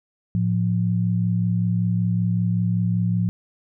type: tone pair together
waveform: sine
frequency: 111.1 / 176.36 Hz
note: A2 / F3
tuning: +17 / +17 cents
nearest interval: minor sixth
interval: 800 cents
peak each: -21 dBFS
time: 0.35-3.29 s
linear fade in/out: 0 ms
effects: none